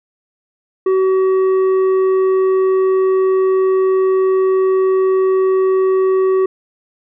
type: tone with tanh clipping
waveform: triangle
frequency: 378.6 Hz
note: F#4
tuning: 40 cents sharp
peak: -12 dBFS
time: 0.86-6.46 s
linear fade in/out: 5 ms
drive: 11 dB
effects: none